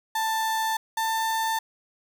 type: tone pair in turn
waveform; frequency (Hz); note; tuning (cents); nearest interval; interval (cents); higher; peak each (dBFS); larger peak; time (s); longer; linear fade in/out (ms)
35% pulse; 886 / 892.2; A5 / A5; +12 / +24; unison; 12; second; -22; neither; 0.15-0.77 / 0.97-1.59; neither; 5
effects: none